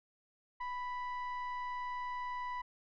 sine tone with frequency modulation, 991 Hz, B5, 6 cents sharp, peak -35 dBFS, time 0.6-2.62 s, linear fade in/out 10 ms, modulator 981 Hz, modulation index 0.66, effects tanh soft clip ceiling -35 dBFS

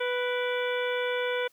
harmonic tone with a mistuned harmonic, 493.9 Hz, B4, in tune, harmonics 1 / 2 / 3 / 4 / 5 / 6 / 7, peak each -28 / -37 / -34 / -40 / -37 / -42 / -40 dBFS, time 0-1.48 s, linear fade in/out 10 ms, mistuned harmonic 5, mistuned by -98 cents, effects white hiss -65 dBFS RMS until 1.52 s

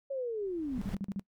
sine linear sweep, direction down, 558 to 230.6 Hz, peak -32 dBFS, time 0.1-0.8 s, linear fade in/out 10 ms
brown noise with exponential growth, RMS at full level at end -35 dBFS, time 0.3-0.95 s, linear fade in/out 5 ms, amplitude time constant 140 ms
sine tone bursts, 196 Hz, G3, in tune, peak -32 dBFS, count 6, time 0.78-1.195 s, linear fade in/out 0 ms, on 35 ms, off 41 ms
effects noise-tail reverb RT60 0.1 s tail -22 dB re dry

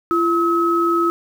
sine tone pair together, 340.2 / 1284.4 Hz, F4 / E6, -45 / -45 cents, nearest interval octave + major seventh, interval 2300 cents, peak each -17 dBFS, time 0.11-1.1 s, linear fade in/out 0 ms, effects 7-bit

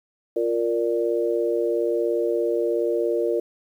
sine chord, Bb major, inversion second, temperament equal, 349.2 / 466.2 / 587.3 Hz, F4 / Bb4 / D5, 0 / 0 / 0 cents, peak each -24 / -23 / -27 dBFS, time 0.36-3.4 s, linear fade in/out 5 ms, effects 9-bit

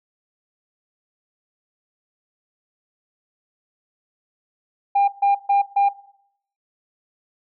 sine tone bursts, 801 Hz, G5, 37 cents sharp, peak -12 dBFS, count 4, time 4.95-5.89 s, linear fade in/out 10 ms, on 130 ms, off 140 ms, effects noise-tail reverb RT60 0.7 s tail -18 dB re dry + tanh soft clip ceiling -12 dBFS

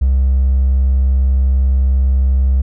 triangle tone with hard clipping, 65.9 Hz, C2, 13 cents sharp, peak -9 dBFS, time 0.01-2.62 s, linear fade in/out 10 ms, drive 2 dB, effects none

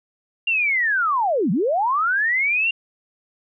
sine linear two-way sweep, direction down then up, 2806 to 155.56 to 2806 Hz, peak -17 dBFS, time 0.47-2.71 s, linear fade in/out 5 ms, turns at 1.51 s, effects none

